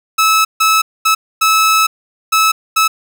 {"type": "tone bursts at uneven times", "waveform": "sawtooth", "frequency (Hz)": 1300, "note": "E6", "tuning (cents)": -24, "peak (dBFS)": -5, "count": 6, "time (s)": [[0.18, 0.45], [0.6, 0.82], [1.05, 1.15], [1.41, 1.87], [2.32, 2.52], [2.76, 2.88]], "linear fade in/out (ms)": 10, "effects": []}